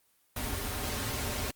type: noise with comb filter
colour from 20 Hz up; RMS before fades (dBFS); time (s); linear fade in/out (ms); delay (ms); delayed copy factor
pink; -34; 0.36-1.51; 5; 6; -0.8
effects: white hiss -69 dBFS RMS until 1.55 s + Opus 24 kbps